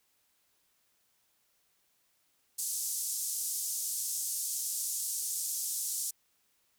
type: band-pass noise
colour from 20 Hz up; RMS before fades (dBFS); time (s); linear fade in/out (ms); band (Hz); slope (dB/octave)
pink; -35; 2.58-6.11; 10; 6300 to 13000; 24
effects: white hiss -73 dBFS RMS until 6.78 s